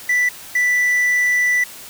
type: tone pair in turn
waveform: triangle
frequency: 1975.5 / 1975.5 Hz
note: B6 / B6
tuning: 0 / 0 cents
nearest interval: unison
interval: 0 cents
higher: neither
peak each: -12 dBFS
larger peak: neither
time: 0.09-0.29 / 0.55-1.64 s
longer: second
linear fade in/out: 5 ms
effects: white hiss -37 dBFS RMS until 1.89 s